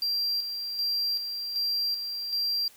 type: tone with tremolo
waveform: triangle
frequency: 4735 Hz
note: D8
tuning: 13 cents sharp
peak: -24 dBFS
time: 0.02-2.68 s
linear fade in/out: 2 ms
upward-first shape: square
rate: 1.3 Hz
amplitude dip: 50%
effects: white hiss -55 dBFS RMS until 2.76 s